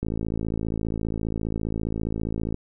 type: click train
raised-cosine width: 3 ms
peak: -15 dBFS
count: 139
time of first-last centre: 0.03-2.544 s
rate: 54.9 Hz
effects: none